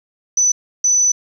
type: tone bursts at uneven times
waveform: sine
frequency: 5990 Hz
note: F#8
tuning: 20 cents sharp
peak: -11 dBFS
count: 2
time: 0.37-0.52 / 0.84-1.12 s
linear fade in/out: 5 ms
effects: 8-bit